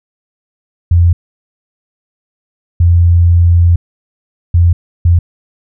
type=tone bursts at uneven times; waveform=sine; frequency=86.1 Hz; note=F2; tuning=24 cents flat; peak=-4 dBFS; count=4; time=0.91-1.13 / 2.8-3.76 / 4.54-4.73 / 5.05-5.19 s; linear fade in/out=5 ms; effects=none